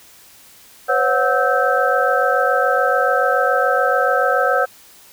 sine tone cluster, 506 / 553 / 735 / 1303 / 1555 Hz, B4 / C#5 / F#5 / E6 / G6, +42 / -4 / -12 / -20 / -14 cents, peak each -20 dBFS, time 0.88-4.66 s, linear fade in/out 20 ms, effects white hiss -46 dBFS RMS until 5.12 s

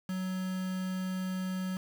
triangle tone with quantisation, 186.2 Hz, F#3, 11 cents sharp, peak -30 dBFS, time 0.09-1.77 s, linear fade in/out 2 ms, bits 7, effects none

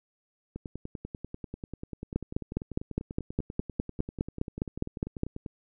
two click trains, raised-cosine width 3 ms, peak -24 / -14 dBFS, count 51 / 16, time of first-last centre 0.56-5.462 / 2.16-5.234 s, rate 10.2 / 4.88 Hz, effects none

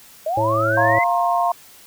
sine linear sweep, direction up, 598 to 2096 Hz, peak -19 dBFS, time 0.26-1.04 s, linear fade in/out 5 ms
harmonic tone, 110 Hz, A2, in tune, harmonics 1 / 3 / 5 / 6, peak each -24 / -27 / -20 / -30 dBFS, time 0.37-0.99 s, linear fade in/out 5 ms
sine chord, F suspended fourth, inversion none, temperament equal with one note detuned, 698.5 / 932.3 / 1066.6 Hz, F5 / Bb5 / C6, 0 / 0 / +33 cents, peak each -18 / -22 / -22 dBFS, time 0.77-1.52 s, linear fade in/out 5 ms
effects white hiss -46 dBFS RMS until 1.86 s

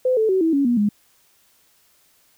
sine tone with pitch steps, 510 / 438.9 / 377.7 / 325 / 279.7 / 240.7 / 207.1 Hz, C5 / A4 / F#4 / E4 / C#4 / B3 / G#3, -44 / -4 / +36 / -24 / +16 / -44 / -5 cents, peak -15 dBFS, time 0.05-0.89 s, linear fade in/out 5 ms, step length 120 ms, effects white hiss -59 dBFS RMS until 2.37 s

